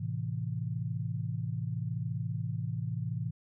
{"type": "chord", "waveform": "sine", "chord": "A minor", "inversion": "none", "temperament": "equal", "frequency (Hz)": [110, 130.81, 164.81], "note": ["A2", "C3", "E3"], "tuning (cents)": [0, 0, 0], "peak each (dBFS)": [-35, -36, -37], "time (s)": [0, 3.31], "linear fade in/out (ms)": 10, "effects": []}